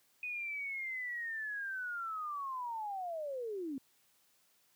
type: linear sweep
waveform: sine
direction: down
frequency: 2500 to 255.9 Hz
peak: -37 dBFS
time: 0.23-3.78 s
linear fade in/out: 2 ms
effects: white hiss -71 dBFS RMS until 4.75 s + high-pass 100 Hz 12 dB/octave